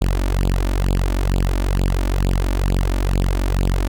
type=tone with flanger; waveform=sawtooth; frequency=46.25 Hz; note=F#1; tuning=in tune; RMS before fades=-18 dBFS; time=0.01-3.88 s; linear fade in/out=10 ms; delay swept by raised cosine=0.25 to 3.45 ms; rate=2.2 Hz; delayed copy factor=+0.95; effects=none